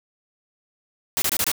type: noise bursts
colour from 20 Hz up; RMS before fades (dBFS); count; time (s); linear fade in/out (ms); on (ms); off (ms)
white; -22; 5; 1.17-1.516; 0; 50; 24
effects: none